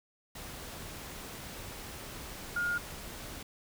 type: tone in noise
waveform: sine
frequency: 1422 Hz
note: F6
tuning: 31 cents sharp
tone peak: -29 dBFS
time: 2.56-2.78 s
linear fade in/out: 5 ms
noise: pink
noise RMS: -44 dBFS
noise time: 0.35-3.43 s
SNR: +12 dB
effects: none